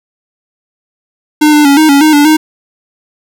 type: tone with pitch steps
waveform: square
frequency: 302.6 / 298 / 280.5 / 312.1 / 280.6 / 309.8 / 290.7 / 310.7 Hz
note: D#4 / D4 / C#4 / D#4 / C#4 / D#4 / D4 / D#4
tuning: -48 / +25 / +21 / +5 / +21 / -7 / -18 / -2 cents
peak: -4 dBFS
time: 1.41-2.37 s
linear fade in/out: 10 ms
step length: 120 ms
effects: none